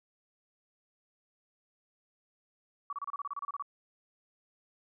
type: tone bursts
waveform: sine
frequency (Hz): 1138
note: C#6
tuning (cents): +45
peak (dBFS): -34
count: 13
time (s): 2.9-3.624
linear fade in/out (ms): 2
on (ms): 28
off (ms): 30
effects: none